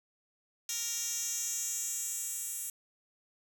10% pulse tone with high-pass filter sweep, 466.2 Hz, A#4, in tune, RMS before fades -36 dBFS, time 0.69-2.7 s, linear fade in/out 2 ms, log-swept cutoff 5100 to 9200 Hz, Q 2.5, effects none

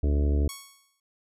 harmonic tone, 72.1 Hz, D2, 31 cents flat, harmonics 1 / 2 / 3 / 4 / 5 / 6 / 7 / 8 / 9, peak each -21 / -37 / -38 / -33 / -38 / -37 / -44 / -49 / -45 dBFS, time 0.03-0.48 s, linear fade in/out 5 ms
5% pulse tone with exponential decay, 1108.7 Hz, C#6, in tune, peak -23 dBFS, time 0.49-1 s, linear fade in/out 2 ms, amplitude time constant 110 ms
effects resampled to 32000 Hz

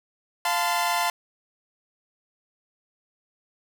sawtooth chord, F major, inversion none, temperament equal with one note detuned, 698.5 / 880 / 1025 Hz, F5 / A5 / C6, 0 / 0 / -36 cents, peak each -23 dBFS, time 0.45-1.1 s, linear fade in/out 2 ms, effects none

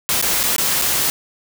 white noise with dropouts, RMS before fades -18 dBFS, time 0.09-1.1 s, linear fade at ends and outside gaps 0 ms, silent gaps 0.214-0.225 / 0.431-0.437 / 0.563-0.582 / 0.815-0.821 s, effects none

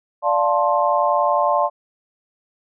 sine chord, D minor seventh, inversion none, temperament equal with one note detuned, 587.3 / 698.5 / 880 / 1055 Hz, D5 / F5 / A5 / C6, 0 / 0 / 0 / +14 cents, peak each -20 / -21 / -21 / -20 dBFS, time 0.22-1.7 s, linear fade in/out 50 ms, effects none

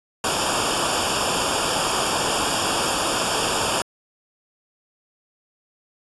pink noise with comb filter, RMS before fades -22 dBFS, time 0.24-3.82 s, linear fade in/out 2 ms, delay 0.49 ms, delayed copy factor -0.9, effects resampled to 24000 Hz

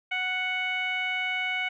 15% pulse tone with low-pass filter, 740 Hz, F#5, in tune, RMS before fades -29 dBFS, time 0.11-1.69 s, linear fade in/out 10 ms, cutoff 2500 Hz, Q 6.2, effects none

